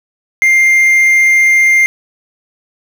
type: tone with quantisation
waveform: triangle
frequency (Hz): 2105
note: C7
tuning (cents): +10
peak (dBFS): -4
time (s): 0.42-1.86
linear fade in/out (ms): 0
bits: 5
effects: none